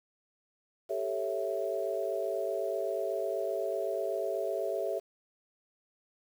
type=chord; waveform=sine; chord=A dominant seventh; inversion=third; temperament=equal; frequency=392 / 440 / 554.4 / 659.3 Hz; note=G4 / A4 / C#5 / E5; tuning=0 / 0 / 0 / 0 cents; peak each=-36 / -37 / -36 / -34 dBFS; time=0.89-5 s; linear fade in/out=20 ms; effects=9-bit